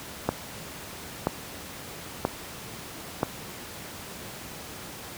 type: click train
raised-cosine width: 1 ms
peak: -8 dBFS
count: 4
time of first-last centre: 0.29-3.231 s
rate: 1.02 Hz
effects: pink hiss -40 dBFS RMS until 5.17 s + high-pass 80 Hz 12 dB/octave